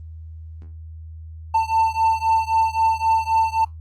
triangle beating tone pair, 892 / 895.8 Hz, A5 / A5, +23 / +31 cents, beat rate 3.8 Hz, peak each -17 / -18 dBFS, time 1.54-3.65 s, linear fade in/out 10 ms, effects added 80 Hz sine -34 dBFS peak until 3.8 s + Opus 32 kbps

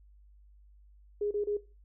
sine tone bursts, 413.6 Hz, G#4, 7 cents flat, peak -28 dBFS, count 3, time 1.21-1.57 s, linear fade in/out 5 ms, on 100 ms, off 30 ms, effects noise-tail reverb RT60 0.3 s tail -17 dB re dry + added 50 Hz sine -55 dBFS peak until 1.84 s

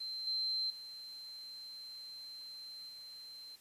sine tone with level steps, 4113 Hz, C8, 30 cents flat, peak -39 / -33 / -46 / -48 dBFS, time 0-3.56 s, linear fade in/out 10 ms, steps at 0.27 / 0.7 / 2.89 s, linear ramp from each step 2 ms, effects white hiss -63 dBFS RMS until 3.6 s + resampled to 32000 Hz

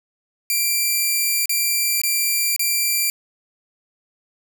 5% pulse tone with dropouts, 2357 Hz, D7, 6 cents sharp, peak -8 dBFS, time 0.5-3.1 s, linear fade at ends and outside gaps 1 ms, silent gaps 1.457-1.494 / 2.016-2.035 / 2.563-2.594 s, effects none

